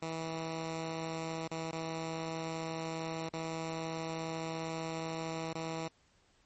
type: tone with dropouts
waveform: 10% pulse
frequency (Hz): 162.4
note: E3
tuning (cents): -26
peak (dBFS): -28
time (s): 0.02-5.88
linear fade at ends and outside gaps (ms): 5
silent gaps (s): 1.477-1.512 / 1.714-1.727 / 3.291-3.334 / 5.532-5.551
effects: pink hiss -69 dBFS RMS until 6.45 s + MP3 32 kbps